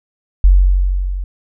sine tone with level ramp, 46.25 Hz, F#1, in tune, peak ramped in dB -3 to -19 dBFS, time 0.44-1.24 s, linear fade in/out 0 ms, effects none

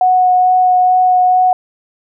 sine tone with vibrato, 734 Hz, F#5, 14 cents flat, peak -7 dBFS, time 0.01-1.53 s, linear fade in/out 2 ms, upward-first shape sine, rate 2.3 Hz, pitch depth 9 cents each way, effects none

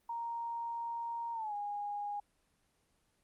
sine tone with pitch glide, 932.3 to 821 Hz, A#5 to G#5, 0 to -20 cents, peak -36 dBFS, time 0.09-2.2 s, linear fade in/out 5 ms, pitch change -220 cents, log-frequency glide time 1.33-1.54 s, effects pink hiss -75 dBFS RMS until 3.23 s + Opus 24 kbps

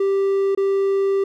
triangle tone with dropouts, 392.2 Hz, G4, 1 cent sharp, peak -14 dBFS, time 0-1.24 s, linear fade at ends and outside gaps 5 ms, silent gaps 0.55-0.574 s, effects none

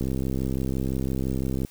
click train, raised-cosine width 3 ms, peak -15 dBFS, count 109, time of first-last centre 0.01-1.649 s, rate 65.9 Hz, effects white hiss -53 dBFS RMS until 1.7 s

